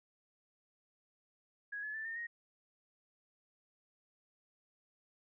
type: tone with pitch steps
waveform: sine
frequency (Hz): 1661.2 / 1711.9 / 1764.1 / 1817.8 / 1873.3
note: G#6 / A6 / A6 / A#6 / A#6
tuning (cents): 0 / -48 / +4 / -44 / +8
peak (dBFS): -39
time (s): 1.72-2.27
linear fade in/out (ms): 10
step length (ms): 110
effects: none